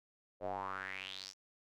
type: tone with band-pass filter sweep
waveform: square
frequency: 47.71 Hz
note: G1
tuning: 46 cents flat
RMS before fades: -43 dBFS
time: 0.4-1.34 s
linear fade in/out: 50 ms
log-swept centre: 550 to 5900 Hz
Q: 5.3
effects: none